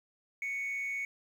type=tone with frequency modulation; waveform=sine; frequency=2221 Hz; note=C#7; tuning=3 cents sharp; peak=-31 dBFS; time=0.42-1.05 s; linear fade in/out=2 ms; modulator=206 Hz; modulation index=0.27; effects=tanh soft clip ceiling -31 dBFS + 10-bit